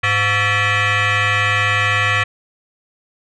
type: tone with frequency modulation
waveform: sine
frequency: 104.1 Hz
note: G#2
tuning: 5 cents sharp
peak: -11 dBFS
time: 0.03-2.24 s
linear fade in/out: 10 ms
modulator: 616 Hz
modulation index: 4.2
effects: tanh soft clip ceiling -12 dBFS